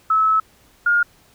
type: tone pair in turn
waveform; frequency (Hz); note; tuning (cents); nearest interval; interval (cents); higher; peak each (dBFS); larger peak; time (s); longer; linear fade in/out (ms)
sine; 1299 / 1420; E6 / F6; -26 / +28; major second; 154; second; -13; neither; 0.1-0.4 / 0.86-1.03; first; 5
effects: pink hiss -54 dBFS RMS until 1.34 s